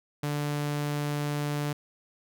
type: tone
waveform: sawtooth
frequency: 146.6 Hz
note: D3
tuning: 3 cents flat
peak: -24 dBFS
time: 0.23-1.73 s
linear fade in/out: 5 ms
effects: none